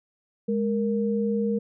sine tone pair together, 207.7 / 466.2 Hz, G#3 / A#4, 0 / 0 cents, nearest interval octave + major second, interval 1400 cents, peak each -24 / -26 dBFS, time 0.48-1.59 s, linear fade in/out 10 ms, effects none

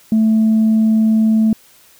sine tone, 220 Hz, A3, in tune, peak -8 dBFS, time 0.12-1.53 s, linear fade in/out 2 ms, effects tanh soft clip ceiling -7 dBFS + white hiss -48 dBFS RMS until 1.99 s

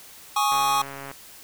square chord, Ab suspended fourth, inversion none, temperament just, 830.6 / 1107.5 / 1245.9 Hz, Ab5 / Db6 / Eb6, 0 / -2 / +2 cents, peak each -24 / -24 / -28 dBFS, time 0.36-0.82 s, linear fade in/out 5 ms
click train, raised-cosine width 0.5 ms, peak -22 dBFS, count 83, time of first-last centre 0.52-1.114 s, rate 138 Hz
effects white hiss -46 dBFS RMS until 1.43 s

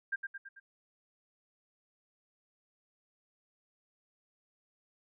sine tone with echo, 1594 Hz, G6, 28 cents sharp, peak -30 dBFS, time 0.12-0.16 s, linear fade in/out 10 ms, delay 110 ms, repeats 4, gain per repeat -5 dB, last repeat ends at 0.6 s, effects none

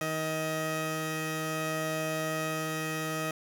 15% pulse tone pair together, 157.8 / 630.6 Hz, D#3 / D#5, +25 / +23 cents, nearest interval 2 octaves, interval 2398 cents, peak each -27 dBFS, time 0.01-3.31 s, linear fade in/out 2 ms, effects none

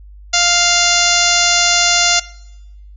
harmonic tone, 698.5 Hz, F5, in tune, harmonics 1 / 2 / 3 / 4 / 5 / 6 / 7 / 8 / 9 / 10, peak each -20 / -20 / -20 / -20 / -20 / -20 / -20 / -20 / -20 / -20 dBFS, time 0.33-2.2 s, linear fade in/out 10 ms, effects noise-tail reverb RT60 0.9 s tail -20 dB re dry + added 50 Hz sine -35 dBFS peak until 2.96 s

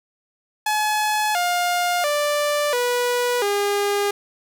sawtooth tone with pitch steps, 851 / 707.4 / 588 / 488.8 / 406.3 Hz, G#5 / F5 / D5 / B4 / G#4, +42 / +22 / +2 / -18 / -38 cents, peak -15 dBFS, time 0.66-4.11 s, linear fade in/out 5 ms, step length 690 ms, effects none

